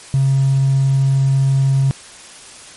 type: tone with hard clipping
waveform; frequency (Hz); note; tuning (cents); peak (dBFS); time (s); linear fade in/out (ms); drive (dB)
triangle; 135.4; C#3; -40; -11; 0.14-1.91; 0; 3
effects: white hiss -38 dBFS RMS until 2.76 s + MP3 48 kbps